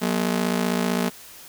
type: ring-modulated tone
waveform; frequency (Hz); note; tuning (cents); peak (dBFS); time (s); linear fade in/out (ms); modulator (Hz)
sawtooth; 211.9; G#3; +35; -14; 0.01-1.1; 20; 27.8
effects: white hiss -44 dBFS RMS until 1.48 s